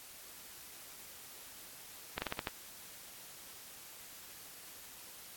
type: slowing click train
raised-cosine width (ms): 0.3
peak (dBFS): -19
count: 6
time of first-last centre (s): 2.18-2.472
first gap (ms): 40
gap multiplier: 1.19
effects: white hiss -52 dBFS RMS until 5.36 s + AAC 64 kbps